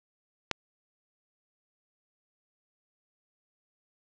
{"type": "click", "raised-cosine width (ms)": 0.2, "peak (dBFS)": -9, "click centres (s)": 0.513, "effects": ["low-pass 6000 Hz 12 dB/octave"]}